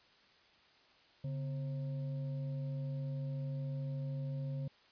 sine tone with frequency modulation, 140.7 Hz, C#3, 26 cents sharp, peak -36 dBFS, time 1.24-4.68 s, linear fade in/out 5 ms, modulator 395 Hz, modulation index 0.38, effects white hiss -65 dBFS RMS until 4.91 s + resampled to 11025 Hz

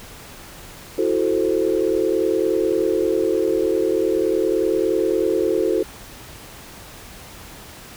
sine chord, F# half-diminished seventh, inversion third, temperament equal, 329.6 / 370 / 440 / 523.3 Hz, E4 / F#4 / A4 / C5, 0 / 0 / 0 / 0 cents, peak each -23 / -21 / -21 / -25 dBFS, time 0.98-5.83 s, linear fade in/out 5 ms, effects pink hiss -40 dBFS RMS until 7.96 s

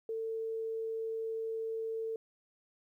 sine tone, 447.9 Hz, A4, 31 cents sharp, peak -34 dBFS, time 0.09-2.16 s, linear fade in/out 2 ms, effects 12-bit

